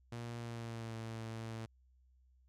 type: tone with pitch glide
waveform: sawtooth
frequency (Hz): 118 to 112.87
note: A#2 to A2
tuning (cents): +22 to +45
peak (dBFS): -38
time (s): 0.12-1.66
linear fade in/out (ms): 5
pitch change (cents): -77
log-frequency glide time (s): 0.38-0.97
effects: added 63 Hz sine -65 dBFS peak until 2.48 s + low-pass 9000 Hz 12 dB/octave